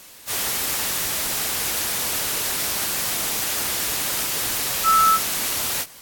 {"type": "tone in noise", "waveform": "sine", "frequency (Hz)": 1312, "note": "E6", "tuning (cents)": -9, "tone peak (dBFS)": -13, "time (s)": [4.83, 5.19], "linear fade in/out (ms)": 50, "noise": "white", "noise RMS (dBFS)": -24, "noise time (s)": [0.26, 5.86], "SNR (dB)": 8, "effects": ["white hiss -44 dBFS RMS until 6.01 s", "AAC 64 kbps"]}